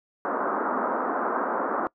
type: band-pass noise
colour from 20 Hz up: white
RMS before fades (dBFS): -27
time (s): 0.25-1.87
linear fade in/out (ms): 0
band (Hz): 220 to 1400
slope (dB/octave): 48
effects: noise-tail reverb RT60 0.1 s tail -23 dB re dry